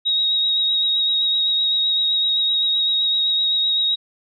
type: tone with vibrato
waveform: sine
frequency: 3788 Hz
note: A#7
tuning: 27 cents sharp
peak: -16 dBFS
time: 0.05-3.96 s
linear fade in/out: 20 ms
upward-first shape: triangle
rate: 7.8 Hz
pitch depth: 22 cents each way
effects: none